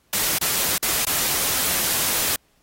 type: noise with dropouts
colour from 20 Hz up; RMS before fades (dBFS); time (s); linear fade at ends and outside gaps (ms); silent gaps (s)
white; -22; 0.13-2.36; 2; 0.385-0.412 / 0.78-0.827 / 1.05-1.068
effects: pink hiss -63 dBFS RMS until 2.62 s + AAC 48 kbps